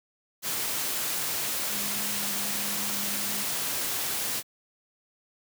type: tone in noise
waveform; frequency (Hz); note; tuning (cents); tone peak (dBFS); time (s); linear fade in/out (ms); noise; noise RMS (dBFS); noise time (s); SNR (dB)
sine; 202.9; G#3; -40; -40; 1.68-3.46; 50; white; -30; 0.42-4.43; -13
effects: high-pass 100 Hz 12 dB/octave